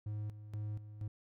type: tone with tremolo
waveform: triangle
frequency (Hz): 105.6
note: G#2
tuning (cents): +29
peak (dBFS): -35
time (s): 0.06-1.08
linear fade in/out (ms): 5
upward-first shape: square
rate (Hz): 2.1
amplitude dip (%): 70
effects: none